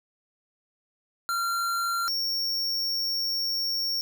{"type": "tone pair in turn", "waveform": "square", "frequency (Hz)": [1376, 5504], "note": ["F6", "F8"], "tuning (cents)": [-26, -26], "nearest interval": "2 octaves", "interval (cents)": 2400, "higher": "second", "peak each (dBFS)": [-26, -26], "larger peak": "neither", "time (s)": [[1.29, 2.08], [2.08, 4.01]], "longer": "second", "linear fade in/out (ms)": 0, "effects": []}